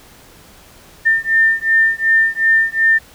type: beating tone pair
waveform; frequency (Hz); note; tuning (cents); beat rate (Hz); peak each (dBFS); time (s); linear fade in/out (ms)
sine; 1800 / 1802.7; A6 / A6; +39 / +42; 2.7; -14; 1.05-2.99; 20
effects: pink hiss -44 dBFS RMS until 3.14 s